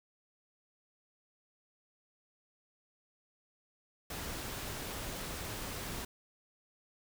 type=noise; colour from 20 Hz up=pink; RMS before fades=-41 dBFS; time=4.1-6.05 s; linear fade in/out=5 ms; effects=none